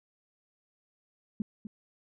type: tone with echo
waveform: sine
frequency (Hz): 212.4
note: G#3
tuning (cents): +39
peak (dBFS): -27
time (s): 1.4-1.42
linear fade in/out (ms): 2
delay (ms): 250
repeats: 1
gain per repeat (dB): -10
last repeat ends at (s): 1.67
effects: none